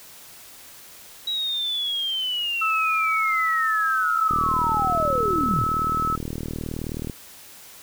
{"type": "linear sweep", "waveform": "sine", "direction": "down", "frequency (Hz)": [3876, 92.5], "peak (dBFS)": -23, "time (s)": [1.27, 5.64], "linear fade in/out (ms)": 5}
{"type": "tone", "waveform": "sine", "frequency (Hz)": 1300, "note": "E6", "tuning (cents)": -24, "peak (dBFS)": -21, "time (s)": [2.61, 6.16], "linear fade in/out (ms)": 10}
{"type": "click train", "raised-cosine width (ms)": 3, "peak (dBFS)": -17, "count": 110, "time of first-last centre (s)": [4.31, 7.098], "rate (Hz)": 39.1}
{"effects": ["white hiss -45 dBFS RMS until 7.82 s"]}